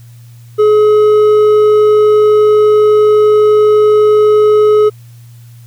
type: tone with hard clipping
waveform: sine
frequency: 424.1 Hz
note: G#4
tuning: 36 cents sharp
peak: -6 dBFS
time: 0.58-4.9 s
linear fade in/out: 20 ms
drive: 5 dB
effects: added 118 Hz sine -33 dBFS peak until 5.66 s + white hiss -49 dBFS RMS until 5.66 s